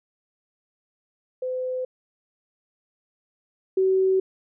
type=tone pair in turn; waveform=sine; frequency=510 / 379.2 Hz; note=C5 / F#4; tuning=-44 / +43 cents; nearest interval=perfect fourth; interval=513 cents; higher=first; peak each=-25 / -17 dBFS; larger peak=second; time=1.42-1.85 / 3.77-4.2 s; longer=neither; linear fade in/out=5 ms; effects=none